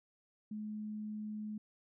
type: tone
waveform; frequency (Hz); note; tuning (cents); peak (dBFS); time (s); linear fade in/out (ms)
sine; 212.8; G#3; +42; -39; 0.51-1.58; 5
effects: none